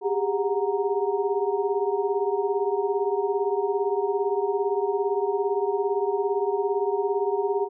sine tone cluster, 390.9 / 408.5 / 732 / 933 Hz, G4 / G#4 / F#5 / A#5, -5 / -29 / -19 / +1 cents, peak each -26 / -25 / -33 / -31 dBFS, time 0.01-7.69 s, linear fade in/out 50 ms, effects none

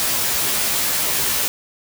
white noise with comb filter, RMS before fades -20 dBFS, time 0-1.48 s, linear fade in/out 0 ms, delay 15 ms, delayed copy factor +0.85, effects none

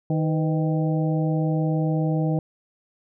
harmonic tone with a mistuned harmonic, 156.8 Hz, D#3, 14 cents sharp, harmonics 1 / 2 / 3 / 4 / 5, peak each -21 / -27 / -31 / -33 / -35 dBFS, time 0.1-2.39 s, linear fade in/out 2 ms, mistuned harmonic 3, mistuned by +96 cents, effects none

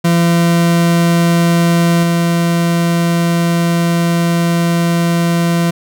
40% pulse tone with level steps, 170 Hz, F3, 46 cents flat, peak -8 / -10 dBFS, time 0.04-5.71 s, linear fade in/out 10 ms, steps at 2.03 s, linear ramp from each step 2 ms, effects none

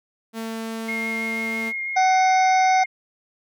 sawtooth tone, 224.9 Hz, A3, 38 cents sharp, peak -24 dBFS, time 0.33-1.73 s, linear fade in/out 50 ms
sine tone with vibrato, 2138 Hz, C7, 37 cents sharp, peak -25 dBFS, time 0.88-2.86 s, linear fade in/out 10 ms, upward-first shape sine, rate 6.1 Hz, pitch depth 13 cents each way
harmonic tone, 750 Hz, F#5, 23 cents sharp, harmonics 1 / 2 / 3 / 5 / 6 / 7 / 8, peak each -15 / -30 / -33 / -38 / -41 / -36 / -33 dBFS, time 1.96-2.84 s, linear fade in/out 10 ms
effects none

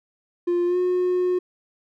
triangle tone with pitch glide, 350 to 361.9 Hz, F4 to F#4, +4 to -38 cents, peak -16 dBFS, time 0.47-1.39 s, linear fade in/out 10 ms, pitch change +58 cents, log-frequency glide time 0.66-0.78 s, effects tanh soft clip ceiling -13 dBFS

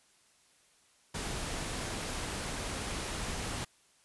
pink noise, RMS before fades -37 dBFS, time 1.14-3.65 s, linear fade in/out 10 ms, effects white hiss -66 dBFS RMS until 4.04 s + resampled to 24000 Hz

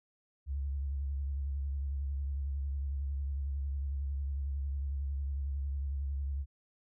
sine tone with vibrato, 69.4 Hz, C#2, 3 cents sharp, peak -32 dBFS, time 0.46-6.46 s, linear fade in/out 50 ms, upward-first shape sine, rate 11 Hz, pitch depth 56 cents each way, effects none

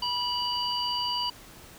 sine tone cluster, 977 / 2944 / 4674 Hz, B5 / F#7 / D8, -19 / -9 / -9 cents, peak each -31 dBFS, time 0.02-1.3 s, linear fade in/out 5 ms, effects pink hiss -49 dBFS RMS until 1.78 s

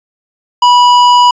triangle tone with hard clipping, 979 Hz, B5, 15 cents flat, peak -5 dBFS, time 0.62-1.31 s, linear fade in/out 5 ms, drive 15 dB, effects resampled to 16000 Hz

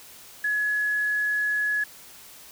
sine tone, 1692 Hz, G#6, 32 cents sharp, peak -22 dBFS, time 0.44-1.84 s, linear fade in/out 5 ms, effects white hiss -47 dBFS RMS until 2.51 s

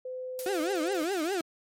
sine tone with pitch glide, 510 to 514.7 Hz, C5 to C5, -44 to -29 cents, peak -34 dBFS, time 0.05-1.03 s, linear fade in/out 5 ms, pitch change +15 cents, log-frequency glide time 0.38-0.84 s
blue noise with exponential decay, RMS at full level -36 dBFS, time 0.39-0.7 s, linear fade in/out 0 ms, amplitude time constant 66 ms
35% pulse tone with vibrato, 350 Hz, F4, 4 cents sharp, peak -26 dBFS, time 0.46-1.41 s, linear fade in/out 2 ms, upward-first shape triangle, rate 4.9 Hz, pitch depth 290 cents each way
effects MP3 64 kbps

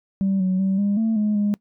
sine tone with pitch steps, 194 / 186.2 / 192.3 / 202.2 / 223.1 / 210.8 / 205.9 Hz, G3 / F#3 / G3 / G#3 / A3 / G#3 / G#3, -18 / +11 / -33 / -46 / +24 / +26 / -15 cents, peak -16 dBFS, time 0.21-1.54 s, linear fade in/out 0 ms, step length 190 ms, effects noise-tail reverb RT60 0.1 s tail -24 dB re dry + tanh soft clip ceiling -15 dBFS

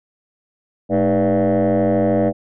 sine tone with frequency modulation, 401.2 Hz, G4, 40 cents sharp, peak -11 dBFS, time 0.89-2.33 s, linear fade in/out 50 ms, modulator 92.8 Hz, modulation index 2.8, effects tanh soft clip ceiling -12 dBFS

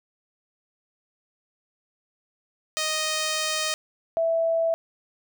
5% pulse / sine tone pair in turn, 622.3 / 659.3 Hz, D#5 / E5, 0 / 0 cents, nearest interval minor second, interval 100 cents, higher second, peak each -13 / -20 dBFS, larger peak first, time 2.77-3.74 / 4.17-4.74 s, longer first, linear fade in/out 0 ms, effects none

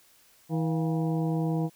harmonic tone with a mistuned harmonic, 161.1 Hz, E3, 39 cents flat, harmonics 1 / 2 / 3 / 4 / 5 / 6, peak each -26 / -31 / -36 / -39 / -42 / -45 dBFS, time 0.49-1.7 s, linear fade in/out 50 ms, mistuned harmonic 4, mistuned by +130 cents, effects white hiss -60 dBFS RMS until 1.75 s

